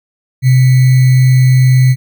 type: tone with sample-and-hold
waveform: sine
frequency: 128.8 Hz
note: C3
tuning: 27 cents flat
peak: -4 dBFS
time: 0.42-1.96 s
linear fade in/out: 50 ms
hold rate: 2100 Hz
effects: none